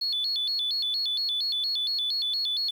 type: tone with vibrato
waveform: triangle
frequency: 3883 Hz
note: B7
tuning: 30 cents flat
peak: -22 dBFS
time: 0.01-2.71 s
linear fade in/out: 10 ms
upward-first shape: square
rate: 4.3 Hz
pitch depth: 190 cents each way
effects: tanh soft clip ceiling -23 dBFS + 9-bit